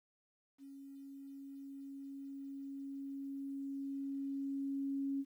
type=tone with level ramp; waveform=sine; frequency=275.4 Hz; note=C#4; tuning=11 cents flat; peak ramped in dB=-50 to -34 dBFS; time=0.58-5.25 s; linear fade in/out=50 ms; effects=12-bit